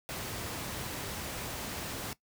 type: noise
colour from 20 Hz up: pink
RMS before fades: -38 dBFS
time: 0.09-2.13 s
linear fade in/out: 0 ms
effects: noise-tail reverb RT60 0.1 s tail -18 dB re dry + high-pass 60 Hz 12 dB/octave